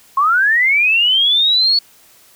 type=linear sweep; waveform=sine; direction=up; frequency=1058 to 4446 Hz; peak=-10 dBFS; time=0.17-1.79 s; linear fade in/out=5 ms; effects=white hiss -48 dBFS RMS until 2.35 s